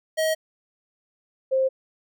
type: tone pair in turn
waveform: square / sine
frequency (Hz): 634 / 527.6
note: D#5 / C5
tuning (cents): +32 / +14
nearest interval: minor third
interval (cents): 318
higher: first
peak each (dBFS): -21 / -18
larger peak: second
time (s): 0.17-0.35 / 1.51-1.69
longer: neither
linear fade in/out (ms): 20
effects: none